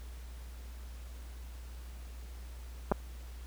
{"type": "clicks", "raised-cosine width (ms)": 1, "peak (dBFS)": -14, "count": 2, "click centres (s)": [2.916, 2.921], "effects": ["added 60 Hz sine -43 dBFS peak until 3.46 s", "pink hiss -57 dBFS RMS until 3.46 s"]}